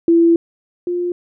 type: tone pair in turn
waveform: sine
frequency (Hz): 335.7 / 352.5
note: E4 / F4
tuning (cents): +32 / +16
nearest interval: minor second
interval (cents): 84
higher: second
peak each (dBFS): -8 / -17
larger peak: first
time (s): 0.08-0.36 / 0.87-1.12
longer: first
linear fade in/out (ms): 2
effects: none